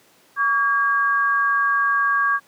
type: tone pair together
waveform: sine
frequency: 1137 / 1625 Hz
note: C#6 / G#6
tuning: +44 / -38 cents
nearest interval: tritone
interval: 618 cents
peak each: -19 dBFS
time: 0.36-2.4 s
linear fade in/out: 50 ms
effects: pink hiss -55 dBFS RMS until 2.47 s + high-pass 200 Hz 12 dB/octave